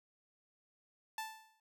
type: tone with exponential decay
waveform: sawtooth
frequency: 880 Hz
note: A5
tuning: in tune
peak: -33 dBFS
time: 1.18-1.6 s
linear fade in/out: 2 ms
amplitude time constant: 91 ms
effects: none